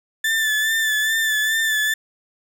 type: tone with vibrato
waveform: 35% pulse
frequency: 1760 Hz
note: A6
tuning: in tune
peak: -16 dBFS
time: 0.24-1.94 s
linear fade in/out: 5 ms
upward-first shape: sine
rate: 2.4 Hz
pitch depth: 35 cents each way
effects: none